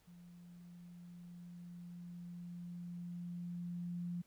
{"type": "tone with level ramp", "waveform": "sine", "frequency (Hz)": 174.61, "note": "F3", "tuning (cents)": 0, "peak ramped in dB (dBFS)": [-55, -38], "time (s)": [0.07, 4.22], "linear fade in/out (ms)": 10, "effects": ["pink hiss -72 dBFS RMS until 4.26 s"]}